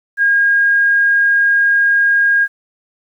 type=tone; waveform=sine; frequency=1626 Hz; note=G#6; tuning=37 cents flat; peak=-9 dBFS; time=0.17-2.48 s; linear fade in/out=50 ms; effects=8-bit